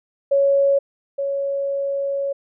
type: tone pair in turn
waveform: sine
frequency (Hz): 556 / 556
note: C#5 / C#5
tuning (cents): +5 / +5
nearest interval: unison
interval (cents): 0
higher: neither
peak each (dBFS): -13 / -20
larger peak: first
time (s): 0.31-0.79 / 1.18-2.33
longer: second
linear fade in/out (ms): 10
effects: none